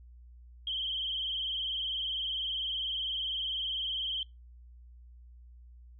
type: tone with vibrato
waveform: sine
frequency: 3151 Hz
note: G7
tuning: 8 cents sharp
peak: -31 dBFS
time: 0.67-4.23 s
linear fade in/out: 2 ms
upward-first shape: sine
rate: 20 Hz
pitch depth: 67 cents each way
effects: noise-tail reverb RT60 0.2 s tail -23 dB re dry + added 60 Hz sine -50 dBFS peak until 5.99 s